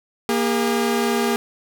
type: tone pair together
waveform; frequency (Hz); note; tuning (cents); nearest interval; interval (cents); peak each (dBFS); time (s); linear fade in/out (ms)
sawtooth; 234.6 / 405.7; A#3 / G#4; +11 / -41; major sixth; 948; -17; 0.29-1.36; 0
effects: none